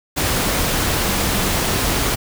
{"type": "tone in noise", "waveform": "sine", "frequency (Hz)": 196, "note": "G3", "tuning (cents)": 0, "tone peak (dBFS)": -26, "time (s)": [1.05, 1.5], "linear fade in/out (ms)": 20, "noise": "pink", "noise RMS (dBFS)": -19, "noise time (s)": [0.16, 2.16], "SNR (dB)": -10, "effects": []}